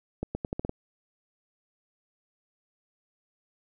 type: accelerating click train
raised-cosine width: 2 ms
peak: -17 dBFS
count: 7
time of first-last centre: 0.23-0.694 s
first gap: 120 ms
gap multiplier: 0.82
effects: none